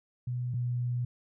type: tone pair in turn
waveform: sine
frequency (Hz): 123.47 / 122.4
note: B2 / B2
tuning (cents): 0 / -15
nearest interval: unison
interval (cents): 15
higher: first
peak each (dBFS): -30 / -28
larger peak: second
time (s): 0.27-0.54 / 0.54-1.05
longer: second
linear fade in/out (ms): 5
effects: none